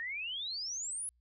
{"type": "exponential sweep", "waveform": "sine", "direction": "up", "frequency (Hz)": [1799, 10690], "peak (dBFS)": -36, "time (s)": [0, 1.09], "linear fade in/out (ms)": 0, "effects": ["added 60 Hz sine -68 dBFS peak until 1.2 s"]}